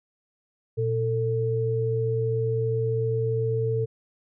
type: tone pair together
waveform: sine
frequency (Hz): 118.3 / 446.2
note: A#2 / A4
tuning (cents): +26 / +24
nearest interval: octave + major seventh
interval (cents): 2298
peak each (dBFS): -25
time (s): 0.77-3.86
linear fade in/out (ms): 20
effects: none